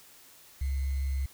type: tone with sample-and-hold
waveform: sine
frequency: 67.7 Hz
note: C#2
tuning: 40 cents flat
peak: -27 dBFS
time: 0.61-1.26 s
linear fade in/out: 5 ms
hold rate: 2100 Hz
effects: white hiss -55 dBFS RMS until 1.33 s